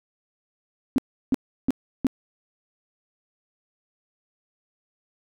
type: tone bursts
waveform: sine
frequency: 261.7 Hz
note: C4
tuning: in tune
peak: -16 dBFS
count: 4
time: 0.96-2.068 s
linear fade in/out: 0 ms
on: 22 ms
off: 340 ms
effects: none